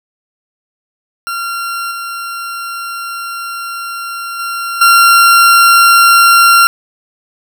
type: tone with level steps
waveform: 40% pulse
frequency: 1377 Hz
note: F6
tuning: 25 cents flat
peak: -16 / -19 / -16 / -3 dBFS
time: 1.27-6.67 s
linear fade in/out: 0 ms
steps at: 1.91 / 4.39 / 4.81 s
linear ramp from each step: 5 ms
effects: none